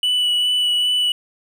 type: tone with vibrato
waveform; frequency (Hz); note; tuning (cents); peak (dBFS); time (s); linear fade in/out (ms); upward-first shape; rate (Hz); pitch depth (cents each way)
triangle; 2960; F#7; 0; -14; 0.03-1.12; 2; sine; 2.5; 12
effects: none